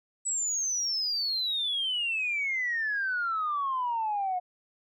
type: exponential sweep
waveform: sine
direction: down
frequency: 7930 to 714 Hz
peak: -26 dBFS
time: 0.25-4.4 s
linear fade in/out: 20 ms
effects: tanh soft clip ceiling -22 dBFS